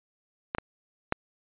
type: clicks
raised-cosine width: 0.5 ms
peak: -13 / -14 / -9 dBFS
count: 3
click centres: 0.549 / 0.584 / 1.124 s
effects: resampled to 8000 Hz